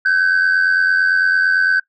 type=tone pair together; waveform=sine; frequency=1527 / 1615.9 Hz; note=G6 / G#6; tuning=-46 / -48 cents; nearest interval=minor second; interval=98 cents; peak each=-11 / -16 dBFS; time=0.05-1.8 s; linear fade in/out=10 ms; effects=noise-tail reverb RT60 0.1 s tail -20 dB re dry + tanh soft clip ceiling -9 dBFS